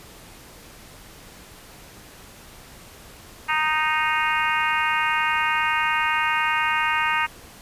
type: harmonic tone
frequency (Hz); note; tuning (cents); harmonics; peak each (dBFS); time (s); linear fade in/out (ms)
310; D#4; -6; 3 / 4 / 5 / 6 / 7 / 8 / 9; -25 / -26 / -27 / -28 / -28 / -29 / -30; 3.48-7.27; 20
effects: pink hiss -45 dBFS RMS until 7.61 s + resampled to 32000 Hz